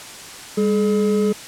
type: tone pair together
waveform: triangle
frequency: 200.9 / 425.6 Hz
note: G3 / G#4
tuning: +43 / +42 cents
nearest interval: octave + minor second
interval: 1299 cents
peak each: -16 dBFS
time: 0.57-1.33 s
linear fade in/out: 10 ms
effects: white hiss -36 dBFS RMS until 1.47 s + low-pass 9000 Hz 12 dB/octave